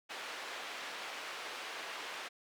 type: band-pass noise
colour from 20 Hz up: white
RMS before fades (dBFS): -44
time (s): 0.09-2.29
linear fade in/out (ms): 20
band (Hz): 470 to 2800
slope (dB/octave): 12
effects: none